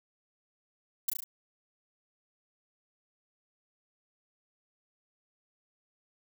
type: noise with echo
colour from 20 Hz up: violet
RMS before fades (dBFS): -28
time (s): 1.08-1.1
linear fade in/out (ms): 5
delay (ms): 35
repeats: 4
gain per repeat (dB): -3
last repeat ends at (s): 1.24
effects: none